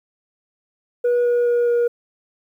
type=tone with pitch steps; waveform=sine; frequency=484.6 / 481.8 / 479 / 476.3 Hz; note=B4 / B4 / A#4 / A#4; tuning=-33 / -43 / +47 / +37 cents; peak=-12 dBFS; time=1.04-1.88 s; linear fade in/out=10 ms; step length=210 ms; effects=tanh soft clip ceiling -14 dBFS + 9-bit